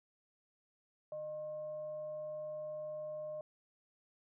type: tone with frequency modulation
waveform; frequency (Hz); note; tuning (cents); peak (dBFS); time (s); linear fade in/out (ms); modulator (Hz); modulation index
sine; 611; D#5; -32; -40; 1.12-3.41; 2; 461; 0.2
effects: none